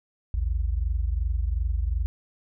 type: tone pair together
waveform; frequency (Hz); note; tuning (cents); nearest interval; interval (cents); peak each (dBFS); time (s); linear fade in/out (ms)
sine; 55.06 / 77.78; A1 / D#2; +2 / 0; tritone; 598; -24 / -28; 0.34-2.06; 0
effects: none